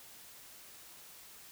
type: silence
effects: white hiss -54 dBFS RMS until 1.51 s